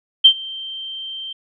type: tone with ADSR envelope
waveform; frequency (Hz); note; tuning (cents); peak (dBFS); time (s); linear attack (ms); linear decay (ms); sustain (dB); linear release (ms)
sine; 3136; G7; 0; -3; 0.24-1.33; 13; 77; -24; 6
effects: none